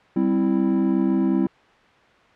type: chord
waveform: triangle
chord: C major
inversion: second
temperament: equal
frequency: 196 / 261.6 / 329.6 Hz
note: G3 / C4 / E4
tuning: 0 / 0 / 0 cents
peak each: -20 dBFS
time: 0.16-1.47 s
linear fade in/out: 5 ms
effects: white hiss -53 dBFS RMS until 2.35 s + low-pass 2000 Hz 12 dB/octave